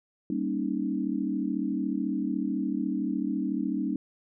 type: chord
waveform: sine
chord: Eb dominant seventh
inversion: first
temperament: equal with one note detuned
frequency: 196.79 / 233.1 / 277.2 / 311.1 Hz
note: G3 / Bb3 / Db4 / Eb4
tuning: +7 / 0 / 0 / 0 cents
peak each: -32 / -33 / -31 / -32 dBFS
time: 0.3-3.96 s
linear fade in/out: 2 ms
effects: none